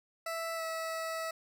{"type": "tone with pitch glide", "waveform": "20% pulse", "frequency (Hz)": [659.3, 649.8], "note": ["E5", "E5"], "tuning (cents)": [0, -25], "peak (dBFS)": -30, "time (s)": [0.26, 1.31], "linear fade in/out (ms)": 5, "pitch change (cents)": -25, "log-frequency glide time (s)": [0.55, 0.63], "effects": []}